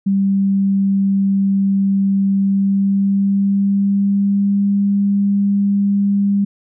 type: tone with pitch glide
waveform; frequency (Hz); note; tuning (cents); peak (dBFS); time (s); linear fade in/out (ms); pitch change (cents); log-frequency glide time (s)
sine; 196 to 200.3; G3 to G3; 0 to +38; -12; 0.06-6.45; 10; +38; 2.38-4.69
effects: none